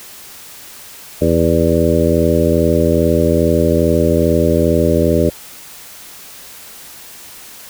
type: harmonic tone with a mistuned harmonic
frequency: 82.41 Hz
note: E2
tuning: in tune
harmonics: 1 / 2 / 3 / 4 / 5 / 6 / 7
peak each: -18 / -18 / -18 / -18 / -18 / -18 / -18 dBFS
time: 1.21-5.3 s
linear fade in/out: 10 ms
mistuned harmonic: 7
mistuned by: +31 cents
effects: white hiss -36 dBFS RMS until 7.69 s